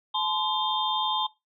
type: tone cluster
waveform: sine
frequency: 862 / 1030 / 3198 / 3603 Hz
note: A5 / C6 / G7 / A7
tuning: -36 / -28 / +34 / +40 cents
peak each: -30 dBFS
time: 0.14-1.27 s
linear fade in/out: 10 ms
effects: noise-tail reverb RT60 0.2 s tail -17 dB re dry